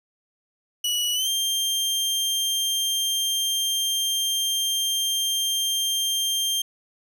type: tone with pitch glide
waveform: sawtooth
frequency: 2933 to 3180 Hz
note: F#7 to G7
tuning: -16 to +24 cents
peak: -19 dBFS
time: 0.84-6.62 s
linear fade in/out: 5 ms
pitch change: +140 cents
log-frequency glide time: 1.14-1.28 s
effects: none